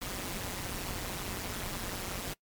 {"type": "noise with amplitude modulation", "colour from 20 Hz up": "pink", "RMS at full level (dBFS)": -34, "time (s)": [0.01, 2.34], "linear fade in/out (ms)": 10, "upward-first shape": "sine", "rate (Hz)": 186, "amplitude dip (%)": 80, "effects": ["noise-tail reverb RT60 0.1 s tail -23 dB re dry", "MP3 96 kbps"]}